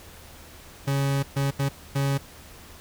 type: tone bursts at uneven times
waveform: 40% pulse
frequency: 138.59 Hz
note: C#3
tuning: in tune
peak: -21 dBFS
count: 4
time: 0.87-1.23 / 1.36-1.51 / 1.59-1.69 / 1.95-2.18 s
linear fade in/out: 10 ms
effects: added 77 Hz sine -51 dBFS peak until 2.8 s + pink hiss -47 dBFS RMS until 2.8 s